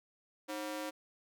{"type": "ring-modulated tone", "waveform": "sawtooth", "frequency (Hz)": 423.6, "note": "G#4", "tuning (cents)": 34, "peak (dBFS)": -31, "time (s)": [0.48, 0.91], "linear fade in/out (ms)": 20, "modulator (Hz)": 114, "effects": []}